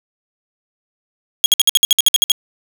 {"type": "tone bursts", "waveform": "sawtooth", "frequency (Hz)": 3299, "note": "G#7", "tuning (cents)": -12, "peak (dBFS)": -4, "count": 12, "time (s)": [1.44, 2.318], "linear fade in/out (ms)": 0, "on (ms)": 20, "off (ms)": 58, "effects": []}